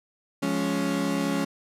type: chord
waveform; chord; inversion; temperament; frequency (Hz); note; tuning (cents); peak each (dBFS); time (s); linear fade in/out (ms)
35% pulse; Db major; first; equal with one note detuned; 173.51 / 207.7 / 277.2; F3 / Ab3 / Db4; -11 / 0 / 0; -29 / -28 / -25; 0.42-1.45; 10
effects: low-pass 12000 Hz 12 dB/octave